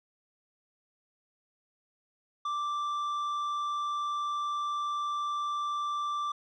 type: tone with tanh clipping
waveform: sine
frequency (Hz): 1174.7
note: D6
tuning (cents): 0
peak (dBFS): -31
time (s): 2.45-6.32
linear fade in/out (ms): 5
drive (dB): 7
effects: none